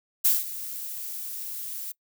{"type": "noise with ADSR envelope", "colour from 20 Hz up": "violet", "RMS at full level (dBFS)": -19, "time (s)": [0.24, 1.92], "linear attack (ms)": 15, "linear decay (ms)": 180, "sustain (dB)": -16, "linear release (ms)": 7, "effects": ["noise-tail reverb RT60 0.1 s tail -23 dB re dry"]}